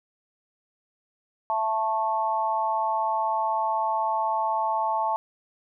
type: tone with amplitude modulation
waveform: sine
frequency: 880 Hz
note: A5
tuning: in tune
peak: -18 dBFS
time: 1.5-5.16 s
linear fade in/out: 0 ms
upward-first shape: sine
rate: 216 Hz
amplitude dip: 100%
effects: none